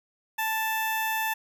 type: tone with notch filter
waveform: 10% pulse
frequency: 880 Hz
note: A5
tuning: in tune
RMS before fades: -28 dBFS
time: 0.38-1.34 s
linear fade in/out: 10 ms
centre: 4600 Hz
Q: 0.65
effects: none